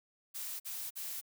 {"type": "noise bursts", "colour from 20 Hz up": "blue", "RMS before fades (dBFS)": -41, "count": 3, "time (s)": [0.34, 1.214], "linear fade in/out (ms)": 20, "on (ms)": 260, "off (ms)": 47, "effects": []}